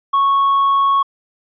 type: tone with hard clipping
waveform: sine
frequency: 1105 Hz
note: C#6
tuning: 6 cents flat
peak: -12 dBFS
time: 0.13-1.03 s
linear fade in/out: 10 ms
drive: 2 dB
effects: resampled to 11025 Hz